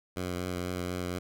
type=tone with vibrato; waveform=10% pulse; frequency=89.9 Hz; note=F#2; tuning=49 cents flat; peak=-24 dBFS; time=0.16-1.19 s; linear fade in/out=10 ms; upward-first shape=sine; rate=4.1 Hz; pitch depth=18 cents each way; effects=none